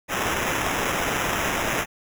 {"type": "noise with sample-and-hold", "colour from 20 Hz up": "white", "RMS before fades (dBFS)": -25, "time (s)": [0.08, 1.86], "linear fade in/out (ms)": 50, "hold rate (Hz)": 4410, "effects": []}